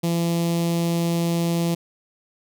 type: tone with notch filter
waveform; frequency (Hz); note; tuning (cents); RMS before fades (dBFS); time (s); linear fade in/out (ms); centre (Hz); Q
sawtooth; 169.2; E3; +45; -22; 0.03-1.75; 10; 1500; 0.71
effects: none